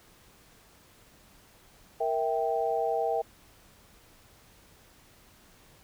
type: chord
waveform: sine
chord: E diminished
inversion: second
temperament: equal with one note detuned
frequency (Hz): 466.2 / 653.6 / 784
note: Bb4 / E5 / G5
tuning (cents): 0 / -15 / 0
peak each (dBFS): -30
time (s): 2-3.22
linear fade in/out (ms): 10
effects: pink hiss -58 dBFS RMS until 5.83 s